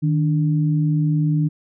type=tone pair together; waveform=sine; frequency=154.92 / 291.6 Hz; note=D#3 / D4; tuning=-7 / -12 cents; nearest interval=major seventh; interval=1095 cents; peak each=-16 / -24 dBFS; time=0.02-1.49 s; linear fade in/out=20 ms; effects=none